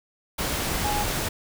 sine tone in noise, 830.6 Hz, G#5, in tune, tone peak -26 dBFS, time 0.84-1.04 s, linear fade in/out 10 ms, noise pink, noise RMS -27 dBFS, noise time 0.38-1.29 s, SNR -2 dB, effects none

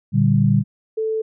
sine chord, G minor, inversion first, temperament equal, 116.54 / 146.83 / 196 Hz, Bb2 / D3 / G3, 0 / 0 / 0 cents, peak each -17 dBFS, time 0.12-0.64 s, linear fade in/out 50 ms
sine tone, 440 Hz, A4, in tune, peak -19 dBFS, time 0.97-1.22 s, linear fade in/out 10 ms
effects none

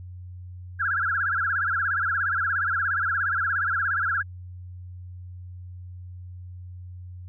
sine tone with vibrato, 1487 Hz, F#6, 8 cents sharp, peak -22 dBFS, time 0.79-4.23 s, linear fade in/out 20 ms, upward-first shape sine, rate 17 Hz, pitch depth 200 cents each way, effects added 90 Hz sine -37 dBFS peak until 7.28 s

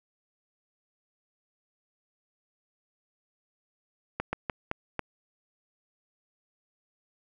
slowing click train, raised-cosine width 0.5 ms, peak -14 dBFS, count 5, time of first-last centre 4.2-4.993 s, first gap 130 ms, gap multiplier 1.29, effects none

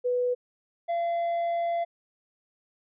sine / triangle tone pair in turn, 493.9 / 683 Hz, B4 / F5, 0 / -39 cents, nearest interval tritone, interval 561 cents, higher second, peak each -23 dBFS, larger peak neither, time 0.04-0.35 / 0.88-1.85 s, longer second, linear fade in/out 20 ms, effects resampled to 8000 Hz

